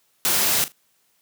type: noise with echo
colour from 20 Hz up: white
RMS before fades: -20 dBFS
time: 0.25-0.64 s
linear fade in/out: 0 ms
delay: 40 ms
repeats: 2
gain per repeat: -15 dB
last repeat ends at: 0.72 s
effects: white hiss -65 dBFS RMS until 1.21 s + high-pass 100 Hz 12 dB/octave